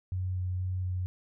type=tone with vibrato; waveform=sine; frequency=91.8 Hz; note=F#2; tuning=13 cents flat; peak=-29 dBFS; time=0.12-1.06 s; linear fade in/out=0 ms; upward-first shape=square; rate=2.1 Hz; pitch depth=9 cents each way; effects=none